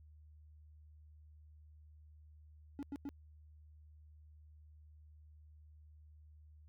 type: tone bursts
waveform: triangle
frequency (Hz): 282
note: C#4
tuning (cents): +30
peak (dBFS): -38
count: 3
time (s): 2.79-3.09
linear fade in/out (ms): 0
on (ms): 38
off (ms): 93
effects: added 76 Hz sine -57 dBFS peak until 6.68 s